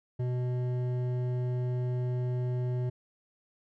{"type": "tone with hard clipping", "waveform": "sine", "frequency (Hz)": 124.6, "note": "B2", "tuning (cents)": 16, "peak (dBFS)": -30, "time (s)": [0.19, 2.9], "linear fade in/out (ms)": 10, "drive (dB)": 10, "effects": []}